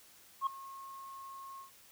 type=tone with ADSR envelope; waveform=sine; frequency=1083 Hz; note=C#6; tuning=41 cents flat; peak=-25 dBFS; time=0.41-1.71 s; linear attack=57 ms; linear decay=4 ms; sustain=-20 dB; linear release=120 ms; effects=tanh soft clip ceiling -27 dBFS + white hiss -60 dBFS RMS until 1.91 s